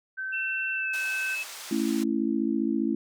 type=tone; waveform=sine; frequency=1541 Hz; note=G6; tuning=30 cents flat; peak=-30 dBFS; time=0.17-1.36 s; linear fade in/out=20 ms
type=tone with pitch glide; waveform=sine; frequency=2690 to 2601 Hz; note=E7 to E7; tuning=+34 to -24 cents; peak=-29 dBFS; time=0.32-1.44 s; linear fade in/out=20 ms; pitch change=-58 cents; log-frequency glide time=0.72-0.92 s
type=band-pass noise; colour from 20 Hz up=white; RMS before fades=-41 dBFS; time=0.93-2.04 s; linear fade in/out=10 ms; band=650 to 8400 Hz; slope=12 dB/octave
type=chord; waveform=sine; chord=A major; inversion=none; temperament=just; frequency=220 / 275 / 330 Hz; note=A3 / C#4 / E4; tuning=0 / -14 / +2 cents; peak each=-28 dBFS; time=1.71-2.95 s; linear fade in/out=5 ms
effects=none